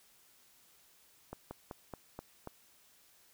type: slowing click train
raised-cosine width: 1 ms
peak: -28 dBFS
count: 6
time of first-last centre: 1.33-2.474 s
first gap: 180 ms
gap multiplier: 1.12
effects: white hiss -65 dBFS RMS until 3.33 s